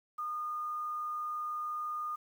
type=tone with quantisation; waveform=sine; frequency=1221 Hz; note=D#6; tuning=33 cents flat; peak=-34 dBFS; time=0.18-2.16 s; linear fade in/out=10 ms; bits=10; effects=none